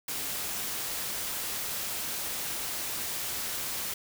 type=noise; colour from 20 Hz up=white; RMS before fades=-34 dBFS; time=0.08-3.94 s; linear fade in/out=5 ms; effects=none